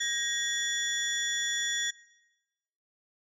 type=tone cluster; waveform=sine; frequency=1633 / 1880 / 3435 / 5730 / 6990 Hz; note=G#6 / A#6 / A7 / F8 / A8; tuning=-30 / +14 / -42 / +44 / -12 cents; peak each=-39 / -32 / -31 / -36 / -36 dBFS; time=0-1.91 s; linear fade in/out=10 ms; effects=noise-tail reverb RT60 1.0 s tail -21 dB re dry + tanh soft clip ceiling -21 dBFS